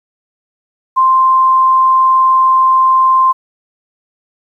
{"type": "tone", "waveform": "sine", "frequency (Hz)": 1046.5, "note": "C6", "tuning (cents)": 0, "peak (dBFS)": -6, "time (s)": [0.96, 3.33], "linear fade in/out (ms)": 20, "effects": ["8-bit"]}